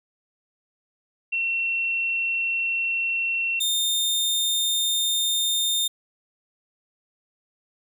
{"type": "tone pair in turn", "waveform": ["sine", "sawtooth"], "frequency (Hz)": [2716, 3635], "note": ["F7", "A#7"], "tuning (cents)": [-49, -44], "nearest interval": "perfect fourth", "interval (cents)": 505, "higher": "second", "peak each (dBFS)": [-22, -18], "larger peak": "second", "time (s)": [[1.32, 3.6], [3.6, 5.88]], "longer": "neither", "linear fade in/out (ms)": 10, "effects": []}